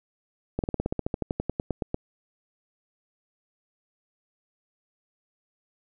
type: slowing click train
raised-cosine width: 2 ms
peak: -13 dBFS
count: 18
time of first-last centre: 0.59-1.944 s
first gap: 48 ms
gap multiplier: 1.06
effects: none